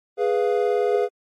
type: chord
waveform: triangle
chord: F diminished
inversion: first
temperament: equal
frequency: 415.3 / 493.9 / 698.5 Hz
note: Ab4 / Cb5 / F5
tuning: 0 / 0 / 0 cents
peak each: -19 / -21 / -25 dBFS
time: 0.17-1.09 s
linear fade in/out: 50 ms
effects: AAC 64 kbps